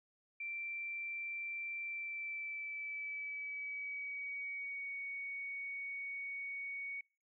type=tone with pitch glide; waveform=sine; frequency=2349 to 2234 Hz; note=D7 to C#7; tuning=0 to +13 cents; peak=-40 dBFS; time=0.4-7.01 s; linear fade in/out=5 ms; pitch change=-87 cents; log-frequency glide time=1.81-4.97 s; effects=noise-tail reverb RT60 0.4 s tail -25 dB re dry